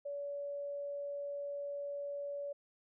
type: tone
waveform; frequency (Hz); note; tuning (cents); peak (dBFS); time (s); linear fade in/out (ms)
sine; 570; C#5; +48; -38; 0.05-2.53; 10
effects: none